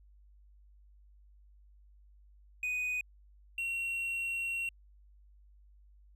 triangle tone pair in turn, 2489 / 2735 Hz, D#7 / F7, 0 / -37 cents, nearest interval major second, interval 163 cents, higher second, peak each -30 / -31 dBFS, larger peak first, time 2.63-3.01 / 3.58-4.69 s, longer second, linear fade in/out 2 ms, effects added 50 Hz sine -57 dBFS peak until 6.15 s

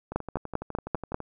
two click trains, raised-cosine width 1 ms, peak -12 / -21 dBFS, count 6 / 14, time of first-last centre 0.16-1.144 / 0.12-1.203 s, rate 5.08 / 12 Hz, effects none

